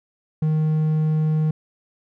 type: tone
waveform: triangle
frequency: 155.56 Hz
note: D#3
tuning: in tune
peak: -15 dBFS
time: 0.42-1.51 s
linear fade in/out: 5 ms
effects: none